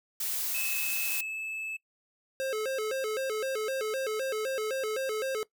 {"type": "noise", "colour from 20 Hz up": "blue", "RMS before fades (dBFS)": -32, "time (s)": [0.2, 1.21], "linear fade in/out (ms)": 5}
{"type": "tone with pitch glide", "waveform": "triangle", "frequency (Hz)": [2595, 2613], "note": ["E7", "E7"], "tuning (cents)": [-28, -16], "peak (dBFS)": -32, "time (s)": [0.54, 1.77], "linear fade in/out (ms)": 10, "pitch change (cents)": 12, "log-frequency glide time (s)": [1.18, 1.36]}
{"type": "tone with vibrato", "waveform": "square", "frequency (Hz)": 479.2, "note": "A#4", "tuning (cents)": 48, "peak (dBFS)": -30, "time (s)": [2.4, 5.43], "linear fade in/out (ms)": 0, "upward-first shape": "square", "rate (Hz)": 3.9, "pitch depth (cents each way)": 180}
{"effects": ["noise-tail reverb RT60 0.1 s tail -20 dB re dry"]}